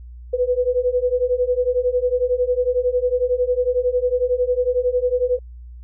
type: beating tone pair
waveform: sine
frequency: 491.1 / 502.1 Hz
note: B4 / B4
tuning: -10 / +29 cents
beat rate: 11 Hz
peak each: -20 / -19 dBFS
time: 0.33-5.39 s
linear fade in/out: 10 ms
effects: added 60 Hz sine -35 dBFS peak until 5.83 s